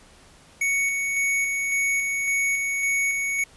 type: tone with tremolo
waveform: square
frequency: 2226 Hz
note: C#7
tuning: 7 cents sharp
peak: -21 dBFS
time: 0.61-3.44 s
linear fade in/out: 5 ms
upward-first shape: square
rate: 1.8 Hz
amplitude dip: 30%
effects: pink hiss -52 dBFS RMS until 3.56 s + resampled to 24000 Hz